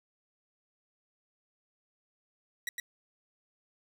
sawtooth tone with echo, 1930 Hz, B6, 40 cents flat, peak -29 dBFS, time 2.67-2.69 s, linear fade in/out 2 ms, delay 110 ms, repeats 1, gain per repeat -3 dB, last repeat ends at 2.8 s, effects none

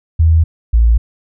sine tone pair in turn, 81 / 57.01 Hz, E2 / A#1, -30 / -38 cents, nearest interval tritone, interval 608 cents, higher first, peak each -6 dBFS, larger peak neither, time 0.19-0.44 / 0.73-0.98 s, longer neither, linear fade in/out 10 ms, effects none

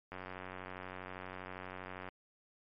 click train, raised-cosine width 0.5 ms, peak -29 dBFS, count 183, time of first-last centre 0.12-2.088 s, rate 92.5 Hz, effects MP3 32 kbps

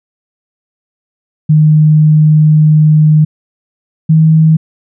sine tone pair in turn, 153.7 / 158.57 Hz, D#3 / D#3, -21 / +33 cents, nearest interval minor second, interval 54 cents, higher second, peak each -3 dBFS, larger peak neither, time 1.49-3.25 / 4.09-4.57 s, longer first, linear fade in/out 10 ms, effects none

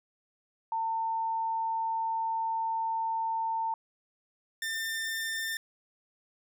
sine / sawtooth tone pair in turn, 900 / 1796.8 Hz, A5 / A6, +39 / +36 cents, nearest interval octave, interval 1197 cents, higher second, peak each -28 dBFS, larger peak neither, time 0.72-3.74 / 4.62-5.57 s, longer first, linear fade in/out 2 ms, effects none

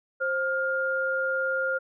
sine tone pair together, 528.2 / 1410 Hz, C5 / F6, +16 / +16 cents, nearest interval octave + perfect fourth, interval 1700 cents, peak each -28 / -26 dBFS, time 0.2-1.79 s, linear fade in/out 20 ms, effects none

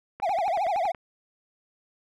click train, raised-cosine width 0.5 ms, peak -24 dBFS, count 9, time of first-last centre 0.2-0.948 s, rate 10.7 Hz
triangle tone with vibrato, 740 Hz, F#5, in tune, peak -21 dBFS, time 0.22-0.92 s, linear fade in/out 10 ms, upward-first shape triangle, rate 13 Hz, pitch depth 260 cents each way
effects none

